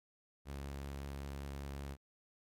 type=tone with vibrato; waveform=sawtooth; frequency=69.6 Hz; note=C#2; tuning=8 cents sharp; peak=-38 dBFS; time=0.45-1.97 s; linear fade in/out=50 ms; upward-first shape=sine; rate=5.3 Hz; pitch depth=11 cents each way; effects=MP3 64 kbps